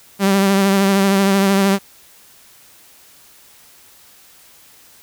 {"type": "tone with vibrato", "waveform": "sawtooth", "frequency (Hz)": 196, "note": "G3", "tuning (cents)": 0, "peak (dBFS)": -8, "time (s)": [0.19, 1.79], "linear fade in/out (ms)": 50, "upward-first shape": "triangle", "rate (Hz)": 13, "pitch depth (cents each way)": 37, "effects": ["white hiss -47 dBFS RMS until 5.02 s"]}